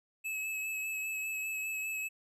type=tone with vibrato; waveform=square; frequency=2589 Hz; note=E7; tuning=32 cents flat; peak=-35 dBFS; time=0.24-2.09 s; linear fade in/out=20 ms; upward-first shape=sine; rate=5 Hz; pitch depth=18 cents each way; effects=none